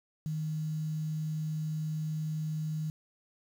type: tone with quantisation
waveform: sine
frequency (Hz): 155.5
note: D#3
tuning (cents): -1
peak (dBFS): -31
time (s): 0.26-2.9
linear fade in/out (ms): 0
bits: 9
effects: none